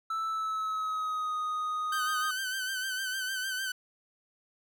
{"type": "tone with pitch glide", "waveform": "triangle", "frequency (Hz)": [1318.5, 1244.5], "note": ["E6", "D#6"], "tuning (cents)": [0, 0], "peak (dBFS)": -28, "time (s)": [0.1, 2.31], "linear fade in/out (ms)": 5, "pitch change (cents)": -100, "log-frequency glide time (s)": [0.27, 1.35]}
{"type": "tone with vibrato", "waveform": "sawtooth", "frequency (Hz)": 1536, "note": "G6", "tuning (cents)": -36, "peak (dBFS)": -28, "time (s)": [1.92, 3.72], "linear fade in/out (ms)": 5, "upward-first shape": "sine", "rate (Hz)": 6.6, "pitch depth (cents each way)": 49}
{"effects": []}